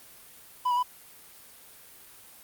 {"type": "tone with pitch steps", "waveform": "triangle", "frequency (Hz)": [996, 970, 995], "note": ["B5", "B5", "B5"], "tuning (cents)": [14, -31, 13], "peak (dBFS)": -21, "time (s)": [0.65, 0.83], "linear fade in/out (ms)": 10, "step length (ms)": 60, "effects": ["white hiss -51 dBFS RMS until 2.43 s", "Opus 32 kbps"]}